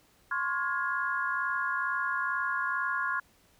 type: chord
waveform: sine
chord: Db major seventh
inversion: third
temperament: equal with one note detuned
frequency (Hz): 1046.5 / 1108.7 / 1419.7 / 1661.2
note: C6 / Db6 / F6 / Ab6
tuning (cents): 0 / 0 / +28 / 0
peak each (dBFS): -34 / -36 / -32 / -33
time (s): 0.31-3.2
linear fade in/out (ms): 5
effects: pink hiss -64 dBFS RMS until 3.59 s